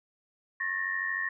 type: tone cluster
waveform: sine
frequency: 1084 / 1776 / 1869 Hz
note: C#6 / A6 / A#6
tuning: -39 / +16 / +4 cents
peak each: -40 / -33 / -31 dBFS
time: 0.6-1.29 s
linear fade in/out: 5 ms
effects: none

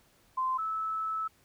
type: tone pair in turn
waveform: sine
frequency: 1037 / 1305.6 Hz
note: C6 / E6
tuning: -16 / -17 cents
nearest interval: major third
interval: 399 cents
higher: second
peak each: -27 / -30 dBFS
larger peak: first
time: 0.37-0.58 / 0.58-1.28 s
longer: second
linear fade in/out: 10 ms
effects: pink hiss -65 dBFS RMS until 1.44 s

